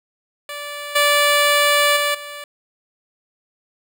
10% pulse tone with level steps, 582 Hz, D5, 16 cents flat, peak -20 / -5 / -9 / -23 dBFS, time 0.49-2.44 s, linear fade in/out 2 ms, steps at 0.95 / 1.96 / 2.14 s, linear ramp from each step 10 ms, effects none

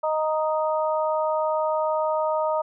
harmonic tone, 311.1 Hz, D#4, in tune, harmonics 2 / 3 / 4, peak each -23 / -26 / -30 dBFS, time 0.03-2.62 s, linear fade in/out 10 ms, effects none

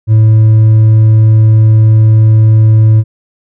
sine tone with hard clipping, 109.6 Hz, A2, 6 cents flat, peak -3 dBFS, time 0.07-3.04 s, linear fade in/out 50 ms, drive 2 dB, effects none

